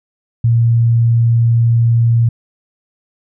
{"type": "tone", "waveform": "sine", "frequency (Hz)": 116.54, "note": "A#2", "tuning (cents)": 0, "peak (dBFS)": -8, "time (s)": [0.44, 2.29], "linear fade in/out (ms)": 5, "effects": []}